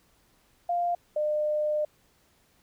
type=tone pair in turn; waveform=sine; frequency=698.5 / 603.5 Hz; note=F5 / D5; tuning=0 / +47 cents; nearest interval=minor third; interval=253 cents; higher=first; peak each=-24 dBFS; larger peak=neither; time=0.69-0.95 / 1.16-1.85 s; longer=second; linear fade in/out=5 ms; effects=pink hiss -65 dBFS RMS until 2.62 s